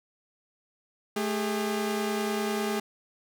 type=tone pair together; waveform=sawtooth; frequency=216.7 / 403.4 Hz; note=A3 / G4; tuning=-26 / +50 cents; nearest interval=major seventh; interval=1076 cents; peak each=-26 dBFS; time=1.16-2.8 s; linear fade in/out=5 ms; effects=none